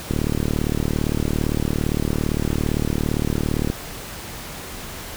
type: click train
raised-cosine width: 3 ms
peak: -8 dBFS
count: 136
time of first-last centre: 0.11-3.7 s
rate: 37.6 Hz
effects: pink hiss -34 dBFS RMS until 5.16 s